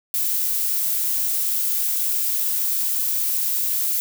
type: noise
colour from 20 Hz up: violet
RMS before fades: -22 dBFS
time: 0.14-4 s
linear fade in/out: 0 ms
effects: none